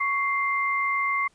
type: tone pair together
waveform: sine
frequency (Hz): 1113.2 / 2093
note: C#6 / C7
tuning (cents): +7 / 0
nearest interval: major seventh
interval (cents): 1093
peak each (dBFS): -25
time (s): 0-1.28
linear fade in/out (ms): 10
effects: pink hiss -63 dBFS RMS until 1.34 s + resampled to 22050 Hz